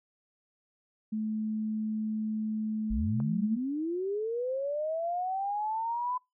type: tone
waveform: sine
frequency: 216.6 Hz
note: A3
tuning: 27 cents flat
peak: -29 dBFS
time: 1.12-3.57 s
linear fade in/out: 10 ms
type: linear sweep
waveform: sine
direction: up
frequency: 43.65 to 1010 Hz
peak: -29 dBFS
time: 2.9-6.18 s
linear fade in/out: 10 ms
type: click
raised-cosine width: 1 ms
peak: -29 dBFS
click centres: 3.202 s
effects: noise-tail reverb RT60 0.2 s tail -24 dB re dry